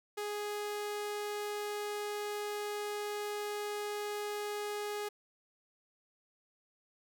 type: tone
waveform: sawtooth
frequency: 415.3 Hz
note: G#4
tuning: in tune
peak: -32 dBFS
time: 0.17-5.09 s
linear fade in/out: 10 ms
effects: none